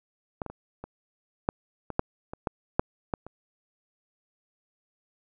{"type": "clicks", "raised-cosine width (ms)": 1, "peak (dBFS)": [-17, -21, -26, -24, -9, -20, -8, -22, -13, -6, -13, -27], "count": 12, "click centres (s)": [0.418, 0.463, 0.5, 0.84, 1.489, 1.903, 1.994, 2.335, 2.472, 2.795, 3.138, 3.266], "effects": []}